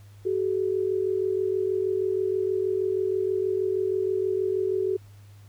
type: tone pair together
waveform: sine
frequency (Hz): 377.8 / 424.1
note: F#4 / G#4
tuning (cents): +36 / +36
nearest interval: major second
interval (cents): 200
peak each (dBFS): -24 / -28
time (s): 0.25-4.97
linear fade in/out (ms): 10
effects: added 101 Hz sine -46 dBFS peak until 5.48 s + pink hiss -60 dBFS RMS until 5.48 s